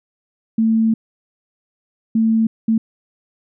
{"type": "tone bursts at uneven times", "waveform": "sine", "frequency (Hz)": 223.4, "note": "A3", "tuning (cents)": 27, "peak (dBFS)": -12, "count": 3, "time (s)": [[0.58, 0.94], [2.15, 2.47], [2.68, 2.78]], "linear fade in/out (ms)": 5, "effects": []}